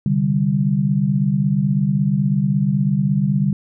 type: chord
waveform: sine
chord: C suspended second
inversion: none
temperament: just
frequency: 130.81 / 147.16 / 196.22 Hz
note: C3 / D3 / G3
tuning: 0 / +4 / +2 cents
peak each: -23 / -18 / -18 dBFS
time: 0.06-3.53 s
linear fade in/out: 2 ms
effects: none